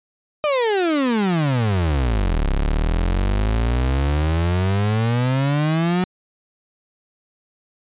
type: exponential two-way sweep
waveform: 35% pulse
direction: down then up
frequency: 619 to 33.19 to 184.8 Hz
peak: -15 dBFS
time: 0.44-6.04 s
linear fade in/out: 0 ms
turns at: 2.49 s
effects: resampled to 8000 Hz